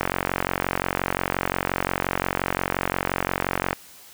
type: click train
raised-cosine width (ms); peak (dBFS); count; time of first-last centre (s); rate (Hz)
0.5; -6; 171; 0.01-3.73; 45.7
effects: white hiss -47 dBFS RMS until 4.13 s